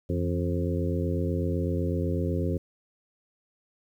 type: harmonic tone with a mistuned harmonic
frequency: 88 Hz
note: F2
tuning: 14 cents sharp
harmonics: 1 / 2 / 3 / 4 / 5 / 6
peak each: -28 / -31 / -33 / -34 / -35 / -36 dBFS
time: 0.09-2.58 s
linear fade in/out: 10 ms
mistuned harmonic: 2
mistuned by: -89 cents
effects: 10-bit